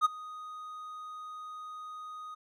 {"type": "tone with ADSR envelope", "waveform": "triangle", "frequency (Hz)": 1245, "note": "D#6", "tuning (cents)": 1, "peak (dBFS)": -17, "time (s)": [0.01, 2.35], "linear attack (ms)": 41, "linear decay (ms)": 18, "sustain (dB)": -22, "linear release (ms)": 12, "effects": []}